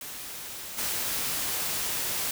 white noise with level steps, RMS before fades -39 / -30 dBFS, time 0.01-2.31 s, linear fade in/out 2 ms, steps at 0.77 s, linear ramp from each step 20 ms, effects none

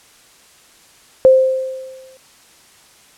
sine tone with exponential decay, 523 Hz, C5, 1 cent flat, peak -3 dBFS, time 1.25-2.17 s, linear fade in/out 0 ms, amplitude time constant 200 ms, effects white hiss -48 dBFS RMS until 3.17 s + low-pass 10000 Hz 12 dB/octave

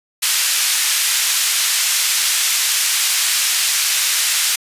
white band-pass noise, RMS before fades -17 dBFS, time 0.22-4.56 s, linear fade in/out 10 ms, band 1800 to 9500 Hz, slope 12 dB/octave, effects resampled to 32000 Hz

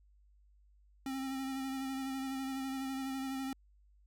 square tone with vibrato, 266.8 Hz, C4, 34 cents sharp, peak -37 dBFS, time 1.06-3.53 s, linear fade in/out 2 ms, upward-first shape sine, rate 12 Hz, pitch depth 23 cents each way, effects added 50 Hz sine -62 dBFS peak until 4.06 s

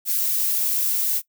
violet noise, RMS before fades -22 dBFS, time 0.05-1.22 s, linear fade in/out 50 ms, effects noise-tail reverb RT60 0.1 s tail -19 dB re dry

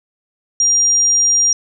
sine tone, 5700 Hz, F8, 34 cents sharp, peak -10 dBFS, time 0.6-1.53 s, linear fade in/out 2 ms, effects none

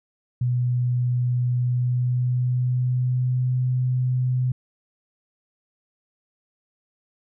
sine tone with pitch glide, 123.47 to 126.72 Hz, B2 to B2, 0 to +45 cents, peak -19 dBFS, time 0.41-4.52 s, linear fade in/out 5 ms, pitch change +45 cents, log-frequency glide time 1.56-3.59 s, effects none

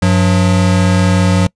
square tone pair together, 95.99 / 181.2 Hz, G2 / F#3, -36 / -36 cents, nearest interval major seventh, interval 1100 cents, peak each -12 dBFS, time 0.02-1.47 s, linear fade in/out 5 ms, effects noise-tail reverb RT60 0.1 s tail -25 dB re dry + resampled to 22050 Hz

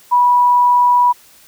sine tone, 978 Hz, B5, 17 cents flat, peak -8 dBFS, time 0.11-1.13 s, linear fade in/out 20 ms, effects white hiss -46 dBFS RMS until 1.47 s

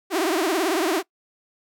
sawtooth tone with vibrato, 349.2 Hz, F4, in tune, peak -16 dBFS, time 0.1-1.03 s, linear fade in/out 50 ms, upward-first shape triangle, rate 18 Hz, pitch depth 270 cents each way, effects noise-tail reverb RT60 0.1 s tail -22 dB re dry

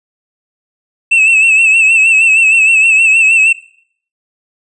triangle tone with vibrato, 2637 Hz, E7, in tune, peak -4 dBFS, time 1.11-3.53 s, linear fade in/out 10 ms, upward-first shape sine, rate 6.4 Hz, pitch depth 57 cents each way, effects noise-tail reverb RT60 0.6 s tail -19 dB re dry + resampled to 24000 Hz

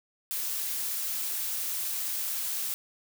blue noise, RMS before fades -32 dBFS, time 0.31-2.74 s, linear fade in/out 0 ms, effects none

